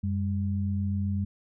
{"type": "tone pair together", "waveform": "sine", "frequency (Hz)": [92.84, 200.5], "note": ["F#2", "G3"], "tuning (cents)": [6, 39], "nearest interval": "octave + minor second", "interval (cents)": 1333, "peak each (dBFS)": [-27, -30], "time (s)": [0.03, 1.25], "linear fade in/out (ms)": 10, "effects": []}